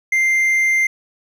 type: tone with hard clipping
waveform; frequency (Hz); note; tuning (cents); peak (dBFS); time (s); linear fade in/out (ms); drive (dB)
triangle; 2093; C7; 0; -14; 0.12-0.87; 5; 6
effects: none